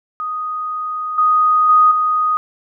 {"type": "tone with level steps", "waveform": "sine", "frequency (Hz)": 1244.5, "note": "D#6", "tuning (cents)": 0, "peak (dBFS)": [-20, -10, -7, -13], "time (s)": [0.2, 2.37], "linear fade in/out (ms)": 0, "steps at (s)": [1.18, 1.69, 1.91], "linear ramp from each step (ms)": 5, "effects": []}